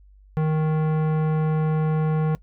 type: tone with tanh clipping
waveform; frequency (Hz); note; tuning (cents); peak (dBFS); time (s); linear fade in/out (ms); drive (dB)
sine; 156; D#3; +5; -21; 0.37-2.35; 0; 17
effects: noise-tail reverb RT60 0.1 s tail -21 dB re dry + added 49 Hz sine -48 dBFS peak until 2.42 s

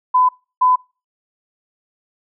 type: tone pair in turn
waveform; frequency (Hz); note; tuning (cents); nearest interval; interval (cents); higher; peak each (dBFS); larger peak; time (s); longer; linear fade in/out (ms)
sine; 1007 / 1007; B5 / B5; +33 / +33; unison; 0; neither; -10; neither; 0.14-0.29 / 0.61-0.76; neither; 10
effects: noise-tail reverb RT60 0.3 s tail -25 dB re dry

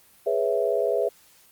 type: chord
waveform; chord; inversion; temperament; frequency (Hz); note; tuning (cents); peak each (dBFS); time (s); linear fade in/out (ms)
sine; C# minor seventh; second; equal; 415.3 / 493.9 / 554.4 / 659.3; G#4 / B4 / C#5 / E5; 0 / 0 / 0 / 0; -26 / -26 / -28 / -26; 0.26-1.09; 10
effects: white hiss -56 dBFS RMS until 1.51 s + Opus 32 kbps

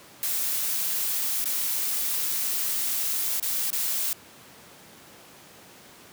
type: noise with dropouts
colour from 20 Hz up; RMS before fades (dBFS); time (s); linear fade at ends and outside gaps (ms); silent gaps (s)
blue; -27; 0.23-4.13; 1; 1.443-1.456 / 3.399-3.426 / 3.704-3.729
effects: pink hiss -49 dBFS RMS until 6.12 s + high-pass 150 Hz 12 dB/octave

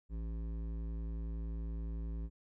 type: tone with hard clipping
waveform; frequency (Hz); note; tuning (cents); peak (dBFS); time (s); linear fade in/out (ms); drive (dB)
triangle; 55.6; A1; +19; -39; 0.09-2.3; 50; 16
effects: none

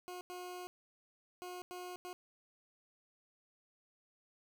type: tone bursts at uneven times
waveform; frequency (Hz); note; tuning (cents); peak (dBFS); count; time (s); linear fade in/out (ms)
20% pulse; 360; F#4; -47; -39; 5; 0.08-0.21 / 0.3-0.67 / 1.42-1.62 / 1.71-1.96 / 2.05-2.13; 0
effects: none

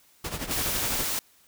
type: noise with tremolo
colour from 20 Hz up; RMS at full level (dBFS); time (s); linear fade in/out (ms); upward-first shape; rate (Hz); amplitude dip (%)
pink; -30; 0.24-1.04; 5; triangle; 12; 80
type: noise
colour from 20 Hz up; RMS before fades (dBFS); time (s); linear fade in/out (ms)
white; -29; 0.51-1.19; 0
effects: white hiss -60 dBFS RMS until 1.47 s

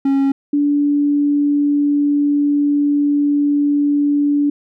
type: tone pair in turn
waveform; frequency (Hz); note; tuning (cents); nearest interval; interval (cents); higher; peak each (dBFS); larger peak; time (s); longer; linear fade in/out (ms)
triangle / sine; 274.1 / 289.3; C#4 / D4; -19 / -26; minor second; 93; second; -10 / -12; first; 0.05-0.32 / 0.53-4.5; second; 5
effects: none

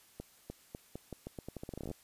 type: accelerating click train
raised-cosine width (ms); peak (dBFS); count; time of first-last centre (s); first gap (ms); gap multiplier
2; -28; 20; 0.2-1.914; 300; 0.83
effects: white hiss -63 dBFS RMS until 2.03 s + resampled to 32000 Hz

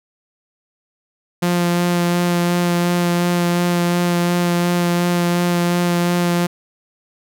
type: tone with vibrato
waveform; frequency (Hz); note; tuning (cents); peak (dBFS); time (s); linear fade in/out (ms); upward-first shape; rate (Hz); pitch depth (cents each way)
sawtooth; 174.61; F3; 0; -11; 1.42-6.47; 10; sine; 2.8; 12
effects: none

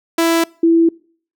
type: tone pair in turn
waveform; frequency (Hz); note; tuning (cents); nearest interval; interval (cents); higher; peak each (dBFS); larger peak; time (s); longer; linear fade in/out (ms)
sawtooth / sine; 331.9 / 331.9; E4 / E4; +12 / +12; unison; 0; neither; -8; neither; 0.18-0.44 / 0.63-0.89; neither; 5
effects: noise-tail reverb RT60 0.5 s tail -25 dB re dry

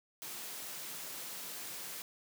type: high-pass noise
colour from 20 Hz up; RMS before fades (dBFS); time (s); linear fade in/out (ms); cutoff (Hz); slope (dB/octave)
white; -44; 0.22-2.02; 0; 120; 96
effects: none

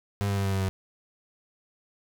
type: tone with pitch steps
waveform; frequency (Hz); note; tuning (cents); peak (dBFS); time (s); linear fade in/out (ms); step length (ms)
35% pulse; 100.6 / 99.5 / 98.42 / 97.34 / 96.28 / 95.23; G2 / G2 / G2 / G2 / G2 / G2; +45 / +26 / +7 / -12 / -31 / -50; -23; 0.21-0.69; 0; 80
effects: none

